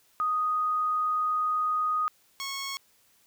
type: tone pair in turn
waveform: sine / 10% pulse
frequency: 1244 / 1098.1 Hz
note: D#6 / C#6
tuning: -1 / -17 cents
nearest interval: major second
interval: 216 cents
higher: first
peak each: -24 dBFS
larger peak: neither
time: 0.2-2.08 / 2.4-2.77 s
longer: first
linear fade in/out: 0 ms
effects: white hiss -64 dBFS RMS until 3.26 s